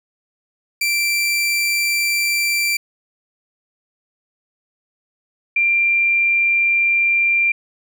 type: tone pair in turn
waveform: sawtooth / sine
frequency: 2349 / 2375 Hz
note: D7 / D7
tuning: 0 / +19 cents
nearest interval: unison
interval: 19 cents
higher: second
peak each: -13 dBFS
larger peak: neither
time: 0.81-2.77 / 5.56-7.52 s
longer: neither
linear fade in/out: 5 ms
effects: none